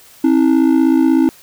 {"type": "ring-modulated tone", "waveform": "triangle", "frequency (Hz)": 293.7, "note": "D4", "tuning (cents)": 0, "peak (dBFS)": -4, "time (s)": [0.24, 1.29], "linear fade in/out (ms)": 0, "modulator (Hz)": 28.2, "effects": ["white hiss -44 dBFS RMS until 1.42 s"]}